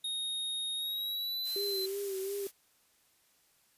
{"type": "tone with pitch glide", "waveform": "square", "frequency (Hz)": [3729, 4067], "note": ["A#7", "C8"], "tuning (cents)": [0, -50], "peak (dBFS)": -34, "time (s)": [0.04, 1.86], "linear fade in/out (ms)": 5, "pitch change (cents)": 150, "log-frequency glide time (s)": [0.75, 1.57]}
{"type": "noise", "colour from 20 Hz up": "blue", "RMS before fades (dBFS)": -43, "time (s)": [1.43, 2.52], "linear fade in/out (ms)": 50}
{"type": "tone with vibrato", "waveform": "sine", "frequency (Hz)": 391.9, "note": "G4", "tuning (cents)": 0, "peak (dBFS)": -34, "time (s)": [1.56, 2.47], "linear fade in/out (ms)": 2, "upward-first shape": "sine", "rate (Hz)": 2.8, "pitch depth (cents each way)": 53}
{"effects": ["white hiss -69 dBFS RMS until 3.77 s", "resampled to 32000 Hz"]}